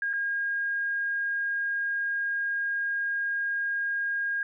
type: tone with dropouts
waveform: sine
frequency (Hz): 1624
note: G#6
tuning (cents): -39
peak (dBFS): -26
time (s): 0.02-4.43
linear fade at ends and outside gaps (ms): 2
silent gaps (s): 0.131-0.135
effects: none